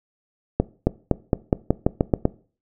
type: accelerating click train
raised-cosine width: 2 ms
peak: -3 dBFS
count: 10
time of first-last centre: 0.6-2.254 s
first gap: 270 ms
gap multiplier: 0.9
effects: noise-tail reverb RT60 0.4 s tail -20 dB re dry